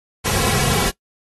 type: noise with comb filter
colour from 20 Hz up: pink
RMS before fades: -19 dBFS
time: 0.24-0.91 s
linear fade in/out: 20 ms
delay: 3.3 ms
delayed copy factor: -0.7
effects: noise-tail reverb RT60 0.1 s tail -22 dB re dry + AAC 32 kbps